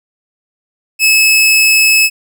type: tone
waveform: sawtooth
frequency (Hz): 2592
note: E7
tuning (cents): -30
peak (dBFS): -3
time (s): 0.99-2.1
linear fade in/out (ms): 50
effects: none